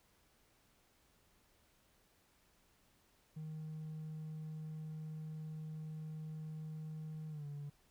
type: tone with pitch glide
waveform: triangle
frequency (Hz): 156 to 144.71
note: D#3 to D3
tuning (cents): +5 to -25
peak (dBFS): -40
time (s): 3.36-7.7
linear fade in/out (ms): 10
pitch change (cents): -130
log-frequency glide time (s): 7.29-7.46
effects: tanh soft clip ceiling -38 dBFS + pink hiss -72 dBFS RMS until 7.9 s